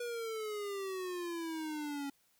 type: exponential sweep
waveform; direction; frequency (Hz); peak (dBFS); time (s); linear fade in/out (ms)
square; down; 485.1 to 277.2; -38; 0-2.1; 5
effects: white hiss -72 dBFS RMS until 2.39 s